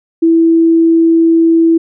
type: tone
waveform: sine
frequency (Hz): 329.6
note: E4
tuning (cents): 0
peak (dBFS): -5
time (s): 0.22-1.78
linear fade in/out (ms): 10
effects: none